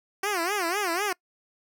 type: tone with vibrato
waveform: 10% pulse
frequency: 372.8 Hz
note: F#4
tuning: 13 cents sharp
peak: -17 dBFS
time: 0.23-1.13 s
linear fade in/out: 5 ms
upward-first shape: sine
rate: 4 Hz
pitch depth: 210 cents each way
effects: noise-tail reverb RT60 0.1 s tail -25 dB re dry